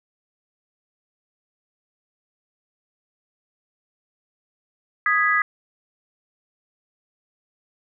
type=chord; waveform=sine; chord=G# minor; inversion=second; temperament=equal; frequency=1244.5 / 1661.2 / 1975.5 Hz; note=D#6 / G#6 / B6; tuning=0 / 0 / 0 cents; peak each=-21 dBFS; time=5.06-5.42 s; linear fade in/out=2 ms; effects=none